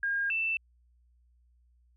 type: tone pair in turn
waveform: sine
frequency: 1618 / 2661 Hz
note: G#6 / E7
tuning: -46 / +16 cents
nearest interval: major sixth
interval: 862 cents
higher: second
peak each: -27 dBFS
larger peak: neither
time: 0.03-0.3 / 0.3-0.57 s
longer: neither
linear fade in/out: 2 ms
effects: added 60 Hz sine -62 dBFS peak until 1.96 s